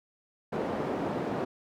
white band-pass noise, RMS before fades -32 dBFS, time 0.52-1.45 s, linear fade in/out 10 ms, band 170 to 550 Hz, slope 12 dB/octave, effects none

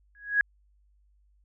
sine tone with exponential growth, 1661.2 Hz, G#6, in tune, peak -16 dBFS, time 0.15-0.41 s, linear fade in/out 1 ms, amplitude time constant 55 ms, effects added 50 Hz sine -61 dBFS peak until 1.44 s

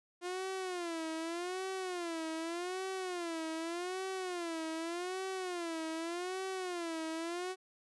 sawtooth tone with vibrato, 349.2 Hz, F4, in tune, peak -33 dBFS, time 0.21-7.56 s, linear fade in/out 50 ms, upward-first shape sine, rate 0.84 Hz, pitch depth 150 cents each way, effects resampled to 24000 Hz

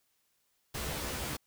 pink noise with comb filter, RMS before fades -37 dBFS, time 0.74-1.37 s, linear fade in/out 10 ms, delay 14 ms, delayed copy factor +0.8, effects white hiss -75 dBFS RMS until 1.46 s

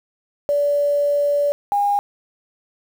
sine tone pair in turn, 577 / 812.9 Hz, D5 / G#5, -31 / -37 cents, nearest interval tritone, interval 594 cents, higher second, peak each -15 dBFS, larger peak neither, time 0.49-1.52 / 1.72-1.99 s, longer first, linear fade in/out 0 ms, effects 7-bit

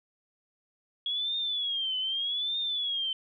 sine tone with vibrato, 3322 Hz, G#7, in tune, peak -28 dBFS, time 1.06-3.13 s, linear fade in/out 2 ms, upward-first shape triangle, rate 0.82 Hz, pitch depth 170 cents each way, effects none

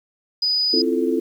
sine tone, 4965 Hz, D#8, 5 cents flat, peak -17 dBFS, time 0.42-0.82 s, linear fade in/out 5 ms
sine chord, F major seventh, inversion second, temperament equal, 261.6 / 329.6 / 349.2 / 440 Hz, C4 / E4 / F4 / A4, 0 / 0 / 0 / 0 cents, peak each -23 dBFS, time 0.73-1.2 s, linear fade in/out 10 ms
effects 8-bit

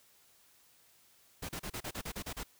pink noise bursts, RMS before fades -40 dBFS, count 10, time 1.42-2.436 s, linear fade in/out 10 ms, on 71 ms, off 34 ms, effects white hiss -65 dBFS RMS until 2.59 s

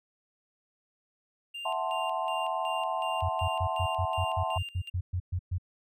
triangle tone with tremolo, 2794 Hz, F7, in tune, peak -35 dBFS, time 1.54-4.9 s, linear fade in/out 10 ms, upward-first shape square, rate 2.7 Hz, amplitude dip 80%
sine chord, F# half-diminished seventh, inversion third, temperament equal, 659.3 / 740 / 880 / 1046.5 Hz, E5 / F#5 / A5 / C6, 0 / 0 / 0 / 0 cents, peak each -34 dBFS, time 1.65-4.58 s, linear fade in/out 5 ms
sine tone bursts, 90.2 Hz, F#2, 44 cents flat, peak -27 dBFS, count 13, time 3.22-5.583 s, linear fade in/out 10 ms, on 71 ms, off 120 ms
effects none

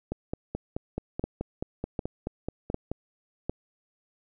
two click trains, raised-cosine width 2 ms, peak -15 / -17 dBFS, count 4 / 14, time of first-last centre 1.24-3.496 / 0.12-2.916 s, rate 1.33 / 4.65 Hz, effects none

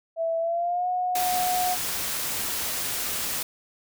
sine tone with pitch glide, 659.3 to 727.3 Hz, E5 to F#5, 0 to -30 cents, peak -23 dBFS, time 0.16-1.77 s, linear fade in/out 50 ms, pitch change +170 cents, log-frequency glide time 0.39-0.88 s
white noise, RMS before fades -29 dBFS, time 1.15-3.43 s, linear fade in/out 5 ms
effects none

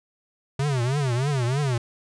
square tone with vibrato, 132.2 Hz, C3, 18 cents sharp, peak -22 dBFS, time 0.59-1.78 s, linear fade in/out 5 ms, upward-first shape triangle, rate 3.2 Hz, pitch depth 230 cents each way, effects resampled to 22050 Hz

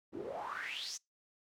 pink noise with band-pass filter sweep, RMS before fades -42 dBFS, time 0.12-0.98 s, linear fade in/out 20 ms, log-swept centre 270 to 6700 Hz, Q 7.3, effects noise-tail reverb RT60 0.2 s tail -25 dB re dry

